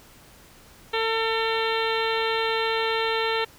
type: harmonic tone with a mistuned harmonic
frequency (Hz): 449.2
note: A4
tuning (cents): +36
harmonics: 1 / 2 / 3 / 4 / 5 / 6 / 7 / 8 / 9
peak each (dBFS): -26 / -29 / -31 / -32 / -33 / -34 / -34 / -35 / -36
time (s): 0.93-3.45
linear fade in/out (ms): 10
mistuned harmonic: 6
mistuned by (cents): +26
effects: pink hiss -51 dBFS RMS until 3.58 s